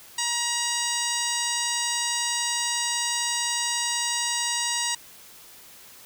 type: harmonic tone with a mistuned harmonic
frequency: 951 Hz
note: A#5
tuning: 34 cents sharp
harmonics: 1 / 2 / 3 / 4 / 5 / 6 / 7 / 8 / 9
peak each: -33 / -33 / -33 / -33 / -33 / -33 / -33 / -33 / -33 dBFS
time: 0.18-4.95 s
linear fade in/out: 5 ms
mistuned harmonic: 8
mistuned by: +47 cents
effects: white hiss -48 dBFS RMS until 6.05 s